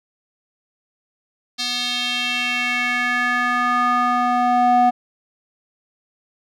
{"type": "tone with band-pass filter sweep", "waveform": "square", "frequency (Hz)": 245.4, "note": "B3", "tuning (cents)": -11, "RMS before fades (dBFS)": -19, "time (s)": [1.58, 4.91], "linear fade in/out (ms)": 20, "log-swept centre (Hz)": [4300, 700], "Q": 3.1, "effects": []}